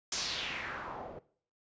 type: noise with low-pass filter sweep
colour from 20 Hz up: white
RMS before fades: -39 dBFS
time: 0.12-1.19 s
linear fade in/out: 2 ms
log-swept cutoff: 6500 to 520 Hz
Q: 2.6
effects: noise-tail reverb RT60 0.5 s tail -18 dB re dry + resampled to 16000 Hz